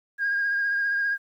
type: tone with vibrato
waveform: sine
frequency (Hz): 1624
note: G#6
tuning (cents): -39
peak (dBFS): -21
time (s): 0.18-1.18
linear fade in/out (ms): 50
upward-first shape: sine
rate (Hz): 15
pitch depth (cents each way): 23
effects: tanh soft clip ceiling -18 dBFS + 10-bit